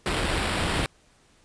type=noise with sample-and-hold; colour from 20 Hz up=pink; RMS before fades=-26 dBFS; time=0.06-0.86 s; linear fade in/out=0 ms; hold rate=6300 Hz; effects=pink hiss -60 dBFS RMS until 1.44 s + resampled to 22050 Hz